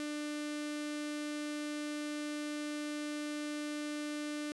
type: tone with notch filter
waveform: sawtooth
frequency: 297.6 Hz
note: D4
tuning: 23 cents sharp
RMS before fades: -39 dBFS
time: 0-4.52 s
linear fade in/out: 0 ms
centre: 840 Hz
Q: 1.4
effects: resampled to 24000 Hz